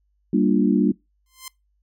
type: chord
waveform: sine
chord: G minor seventh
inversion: none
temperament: equal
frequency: 196 / 233.1 / 293.7 / 349.2 Hz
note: G3 / Bb3 / D4 / F4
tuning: 0 / 0 / 0 / 0 cents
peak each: -20 / -20 / -20 / -25 dBFS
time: 0.33-0.92 s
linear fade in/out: 5 ms
type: tone with exponential growth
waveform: 5% pulse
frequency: 1042 Hz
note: C6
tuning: 7 cents flat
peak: -19 dBFS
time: 1.26-1.48 s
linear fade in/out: 2 ms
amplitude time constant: 46 ms
effects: noise-tail reverb RT60 0.2 s tail -23 dB re dry + added 50 Hz sine -64 dBFS peak until 1.82 s